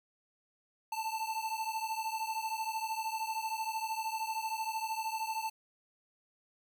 square beating tone pair, 880 / 893 Hz, A5 / A5, 0 / +25 cents, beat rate 13 Hz, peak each -37 / -39 dBFS, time 0.92-5.5 s, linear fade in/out 5 ms, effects none

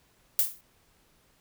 violet noise with exponential decay, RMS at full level -20 dBFS, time 0.39-0.61 s, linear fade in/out 1 ms, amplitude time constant 46 ms, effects pink hiss -65 dBFS RMS until 1.4 s

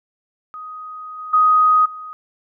sine tone with level steps, 1251 Hz, D#6, 9 cents sharp, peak -30 / -28 / -10 / -30 dBFS, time 0.54-2.13 s, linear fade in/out 0 ms, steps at 1.18 / 1.33 / 1.85 s, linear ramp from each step 10 ms, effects none

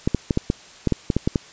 clicks, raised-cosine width 3 ms, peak -5 dBFS, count 11, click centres 0.075 / 0.147 / 0.308 / 0.374 / 0.501 / 0.873 / 0.923 / 1.102 / 1.166 / 1.275 / 1.358 s, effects white hiss -45 dBFS RMS until 1.52 s + resampled to 16000 Hz

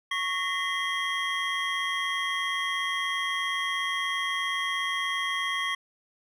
triangle tone cluster, 1106 / 1861 / 2029 / 3241 Hz, C#6 / A#6 / B6 / G#7, -4 / -3 / +46 / -43 cents, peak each -30 / -32 / -30 / -31 dBFS, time 0.11-5.75 s, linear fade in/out 5 ms, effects none

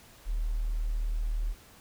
sine tone, 38.61 Hz, D#1, 13 cents flat, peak -27 dBFS, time 0.25-1.55 s, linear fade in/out 50 ms, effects pink hiss -55 dBFS RMS until 1.8 s

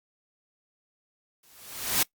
white noise with exponential growth, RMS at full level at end -21 dBFS, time 1.43-2.03 s, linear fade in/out 5 ms, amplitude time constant 130 ms, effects noise-tail reverb RT60 0.1 s tail -22 dB re dry + Opus 48 kbps

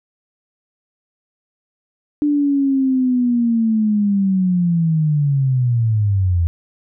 sine linear sweep, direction down, 296.6 to 82.41 Hz, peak -13 dBFS, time 2.22-6.47 s, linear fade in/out 0 ms, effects none

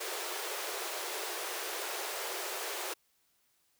pink high-pass noise, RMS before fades -38 dBFS, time 0-2.94 s, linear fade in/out 10 ms, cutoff 350 Hz, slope 96 dB/octave, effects white hiss -73 dBFS RMS until 3.79 s

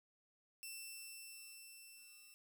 10% pulse tone with level ramp, 2680 Hz, E7, 28 cents sharp, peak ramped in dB -38 to -51 dBFS, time 0.63-2.34 s, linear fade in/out 0 ms, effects 12-bit

